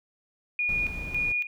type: tone with tremolo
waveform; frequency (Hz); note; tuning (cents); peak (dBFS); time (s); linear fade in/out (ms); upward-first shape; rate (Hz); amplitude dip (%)
sine; 2443; D#7; -32; -24; 0.59-1.47; 2; square; 1.8; 70
type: noise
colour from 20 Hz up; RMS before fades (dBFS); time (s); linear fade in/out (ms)
brown; -37; 0.69-1.32; 0
effects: none